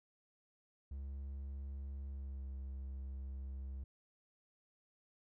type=tone with pitch glide; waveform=triangle; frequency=68.7 to 66.78 Hz; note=C#2 to C2; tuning=-15 to +36 cents; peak=-40 dBFS; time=0.91-3.84 s; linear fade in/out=5 ms; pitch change=-49 cents; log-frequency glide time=2.09-2.48 s; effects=none